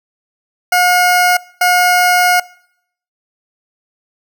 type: tone bursts at uneven times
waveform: 20% pulse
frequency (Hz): 719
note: F#5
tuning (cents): -50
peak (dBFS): -4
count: 2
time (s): 0.72-1.37 / 1.61-2.4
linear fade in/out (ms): 5
effects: noise-tail reverb RT60 0.7 s tail -23 dB re dry